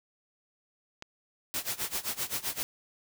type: click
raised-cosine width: 0.2 ms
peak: -23 dBFS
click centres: 1.024 s
type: noise with tremolo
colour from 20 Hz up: white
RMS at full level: -31 dBFS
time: 1.54-2.63 s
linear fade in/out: 0 ms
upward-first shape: sine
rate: 7.7 Hz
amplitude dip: 90%
effects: none